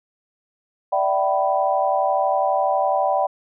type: chord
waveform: sine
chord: E minor seventh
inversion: third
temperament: equal with one note detuned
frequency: 587.3 / 659.3 / 769.2 / 987.8 Hz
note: D5 / E5 / G5 / B5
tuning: 0 / 0 / -33 / 0 cents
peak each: -22 / -25 / -20 / -25 dBFS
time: 0.92-3.27 s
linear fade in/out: 10 ms
effects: none